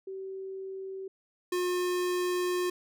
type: tone pair in turn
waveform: sine / square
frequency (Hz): 383.6 / 359.1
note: G4 / F4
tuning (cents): -37 / +48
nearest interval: minor second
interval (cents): 115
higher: first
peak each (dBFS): -36 / -28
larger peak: second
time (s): 0.07-1.08 / 1.52-2.7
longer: second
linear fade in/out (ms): 5
effects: none